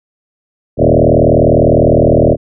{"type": "tone with frequency modulation", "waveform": "sine", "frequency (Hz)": 346.9, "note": "F4", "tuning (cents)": -12, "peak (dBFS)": -5, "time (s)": [0.77, 2.37], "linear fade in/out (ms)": 50, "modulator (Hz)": 39.9, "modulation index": 7.2, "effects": []}